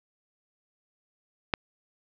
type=click; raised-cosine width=0.3 ms; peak=-7 dBFS; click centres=1.538 s; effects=low-pass 4000 Hz 12 dB/octave